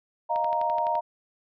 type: chord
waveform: sine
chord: Eb suspended second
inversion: none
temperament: equal with one note detuned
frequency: 618.7 / 698.5 / 932.3 Hz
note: Eb5 / F5 / Bb5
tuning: -10 / 0 / 0 cents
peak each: -30 / -29 / -25 dBFS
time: 0.29-1.01 s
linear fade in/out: 20 ms
type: click train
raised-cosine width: 0.3 ms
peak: -25 dBFS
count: 8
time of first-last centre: 0.36-0.953 s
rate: 11.8 Hz
effects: none